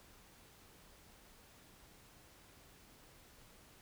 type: silence
effects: pink hiss -62 dBFS RMS until 3.81 s